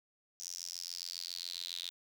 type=tone with high-pass filter sweep; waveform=square; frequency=43.65 Hz; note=F1; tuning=in tune; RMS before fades=-43 dBFS; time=0.4-1.9 s; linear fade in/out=0 ms; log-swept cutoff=5900 to 3700 Hz; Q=6.6; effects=none